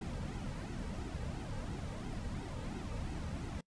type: noise with flanger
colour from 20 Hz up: brown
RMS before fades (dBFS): -41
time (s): 0.01-3.61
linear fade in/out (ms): 5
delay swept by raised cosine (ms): 1.7 to 2.9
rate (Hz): 2.9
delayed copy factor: -0.65
effects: noise-tail reverb RT60 0.1 s tail -24 dB re dry + resampled to 22050 Hz